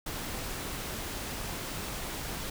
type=noise; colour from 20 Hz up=pink; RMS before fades=-37 dBFS; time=0.06-2.5 s; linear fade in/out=5 ms; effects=none